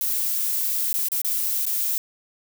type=noise with dropouts; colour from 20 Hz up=violet; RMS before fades=-24 dBFS; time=0.01-1.98 s; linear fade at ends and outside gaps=1 ms; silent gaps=0.93-0.94 / 1.085-1.118 / 1.217-1.247 / 1.655-1.665 s; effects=none